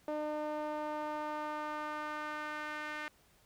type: tone with band-pass filter sweep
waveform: sawtooth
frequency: 302.3 Hz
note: D#4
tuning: 50 cents flat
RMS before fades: -39 dBFS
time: 0.08-3.08 s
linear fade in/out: 0 ms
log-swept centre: 620 to 1800 Hz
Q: 1.9
effects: pink hiss -67 dBFS RMS until 3.45 s